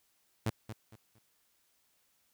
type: tone with echo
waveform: sawtooth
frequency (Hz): 110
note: A2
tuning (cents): 0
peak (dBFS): -25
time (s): 0.46-0.5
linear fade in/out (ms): 5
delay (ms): 230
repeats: 3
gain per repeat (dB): -11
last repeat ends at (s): 1.19
effects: white hiss -73 dBFS RMS until 2.33 s